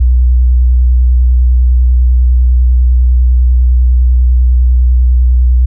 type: tone with vibrato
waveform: sine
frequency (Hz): 61.74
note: B1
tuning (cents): 0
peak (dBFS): -4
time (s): 0-5.66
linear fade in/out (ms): 10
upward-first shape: triangle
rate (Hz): 10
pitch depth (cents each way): 28
effects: none